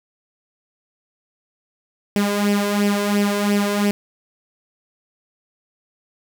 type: tone with flanger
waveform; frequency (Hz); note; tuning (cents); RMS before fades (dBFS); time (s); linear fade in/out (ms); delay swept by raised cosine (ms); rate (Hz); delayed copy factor
sawtooth; 204.1; G#3; -30; -19; 2.16-3.91; 0; 0.37 to 1.97; 2.9; +0.65
effects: none